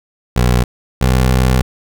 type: tone pair in turn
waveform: 20% pulse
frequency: 61.2 / 63.67 Hz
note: B1 / C2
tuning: -15 / -47 cents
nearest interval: minor second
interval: 68 cents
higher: second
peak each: -5 dBFS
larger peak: neither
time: 0.36-0.64 / 1.01-1.62 s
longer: second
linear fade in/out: 5 ms
effects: none